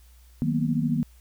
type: chord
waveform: sine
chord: B major seventh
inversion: first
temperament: equal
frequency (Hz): 155.56 / 185 / 233.1 / 246.9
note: D#3 / F#3 / A#3 / B3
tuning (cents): 0 / 0 / 0 / 0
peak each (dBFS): -26 / -32 / -26 / -28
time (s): 0.42-1.03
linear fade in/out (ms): 0
effects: added 60 Hz sine -50 dBFS peak until 1.2 s + white hiss -61 dBFS RMS until 1.2 s